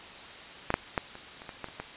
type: clicks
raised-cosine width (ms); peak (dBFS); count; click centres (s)
0.5; -11 / -8 / -11 / -28 / -29 / -24 / -20 / -30 / -20; 9; 0.704 / 0.741 / 0.978 / 1.154 / 1.419 / 1.492 / 1.643 / 1.686 / 1.8
effects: white hiss -45 dBFS RMS until 1.96 s + resampled to 8000 Hz